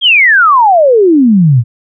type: exponential sweep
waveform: sine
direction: down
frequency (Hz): 3322 to 110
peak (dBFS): -3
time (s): 0.01-1.64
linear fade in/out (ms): 50
effects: none